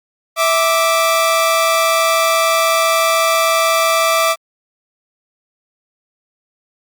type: tone pair together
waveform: sawtooth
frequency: 655 / 1173.8 Hz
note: E5 / D6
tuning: -11 / -1 cents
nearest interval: minor seventh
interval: 1010 cents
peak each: -11 dBFS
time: 0.36-4.36 s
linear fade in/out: 50 ms
effects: Opus 48 kbps